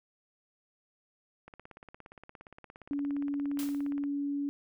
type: click train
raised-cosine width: 0.5 ms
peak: -33 dBFS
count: 45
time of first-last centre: 1.48-4.038 s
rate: 17.2 Hz
type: tone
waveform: sine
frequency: 284.1 Hz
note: C#4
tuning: 43 cents sharp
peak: -30 dBFS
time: 2.91-4.49 s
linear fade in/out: 0 ms
type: noise with exponential decay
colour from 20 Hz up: white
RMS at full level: -39 dBFS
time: 3.59-3.91 s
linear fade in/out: 0 ms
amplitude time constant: 69 ms
effects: none